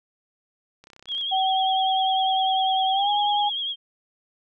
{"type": "click train", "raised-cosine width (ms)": 0.2, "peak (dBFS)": -30, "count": 13, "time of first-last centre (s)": [0.84, 1.212], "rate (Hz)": 32.3}
{"type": "tone with vibrato", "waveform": "sine", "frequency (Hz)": 3263, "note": "G#7", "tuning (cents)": -31, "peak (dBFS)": -25, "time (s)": [1.07, 3.76], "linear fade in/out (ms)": 50, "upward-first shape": "triangle", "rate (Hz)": 10, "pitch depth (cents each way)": 61}
{"type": "tone with pitch glide", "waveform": "sine", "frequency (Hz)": [761, 825.1], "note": ["F#5", "G#5"], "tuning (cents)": [48, -12], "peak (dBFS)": -20, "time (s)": [1.31, 3.5], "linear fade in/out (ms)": 20, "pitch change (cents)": 140, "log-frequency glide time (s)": [2.91, 3.1]}
{"effects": []}